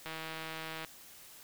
click train, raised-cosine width 0.3 ms, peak -25 dBFS, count 127, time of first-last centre 0.06-0.847 s, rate 160 Hz, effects white hiss -54 dBFS RMS until 1.43 s

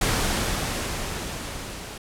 pink noise with level ramp, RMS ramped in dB -22 to -37 dBFS, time 0.01-1.98 s, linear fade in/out 5 ms, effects low-pass 11000 Hz 12 dB/octave

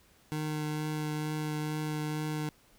25% pulse tone with vibrato, 152.8 Hz, D#3, 31 cents flat, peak -28 dBFS, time 0.32-2.49 s, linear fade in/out 0 ms, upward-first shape triangle, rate 2.2 Hz, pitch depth 12 cents each way, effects pink hiss -63 dBFS RMS until 2.78 s

